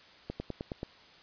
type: slowing click train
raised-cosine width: 2 ms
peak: -22 dBFS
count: 6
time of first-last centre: 0.3-0.831 s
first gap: 100 ms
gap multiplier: 1.03
effects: white hiss -56 dBFS RMS until 1.22 s + resampled to 11025 Hz